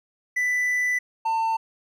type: tone pair in turn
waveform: triangle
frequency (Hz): 1987 / 898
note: B6 / A5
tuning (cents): +10 / +35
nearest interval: octave + major second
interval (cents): 1375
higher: first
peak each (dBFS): -19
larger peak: neither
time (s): 0.36-0.99 / 1.25-1.57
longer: first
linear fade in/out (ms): 10
effects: none